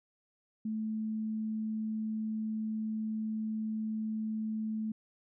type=tone; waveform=sine; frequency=218.1 Hz; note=A3; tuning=15 cents flat; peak=-32 dBFS; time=0.65-4.92 s; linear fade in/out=5 ms; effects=none